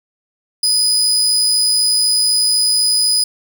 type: tone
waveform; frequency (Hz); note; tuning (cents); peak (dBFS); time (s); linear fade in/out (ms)
30% pulse; 4978; D#8; 0; -9; 0.63-3.24; 5
effects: none